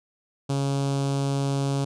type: tone with notch filter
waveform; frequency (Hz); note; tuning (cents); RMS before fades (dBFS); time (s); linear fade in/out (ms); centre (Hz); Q
sawtooth; 138.59; C#3; 0; -25; 0.49-1.85; 10; 1900; 0.88
effects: resampled to 22050 Hz